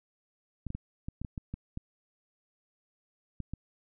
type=clicks; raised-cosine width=5 ms; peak=-24 dBFS; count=11; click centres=0.667 / 0.704 / 0.75 / 1.085 / 1.216 / 1.248 / 1.378 / 1.54 / 1.774 / 3.403 / 3.536 s; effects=none